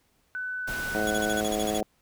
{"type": "tone with pitch glide", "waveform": "sine", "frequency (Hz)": [1500, 1490.5], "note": ["F#6", "F#6"], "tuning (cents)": [23, 12], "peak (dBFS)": -30, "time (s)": [0.35, 1.41], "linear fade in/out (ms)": 0, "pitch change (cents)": -11, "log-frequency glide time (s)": [0.58, 0.91]}
{"type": "noise", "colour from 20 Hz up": "pink", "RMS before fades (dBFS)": -37, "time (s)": [0.67, 1.81], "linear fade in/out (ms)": 10}
{"type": "harmonic tone", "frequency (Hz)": 106.6, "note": "G#2", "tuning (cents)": 46, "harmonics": [2, 3, 4, 5, 6, 7], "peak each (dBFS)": [-33, -33, -33, -33, -33, -33], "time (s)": [0.95, 1.83], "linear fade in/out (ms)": 0}
{"type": "tone bursts", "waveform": "20% pulse", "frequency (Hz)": 3366, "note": "G#7", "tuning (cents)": 23, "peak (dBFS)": -26, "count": 10, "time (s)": [1.07, 1.779], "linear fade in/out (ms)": 2, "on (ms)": 34, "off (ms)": 41}
{"effects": ["pink hiss -68 dBFS RMS until 2.01 s"]}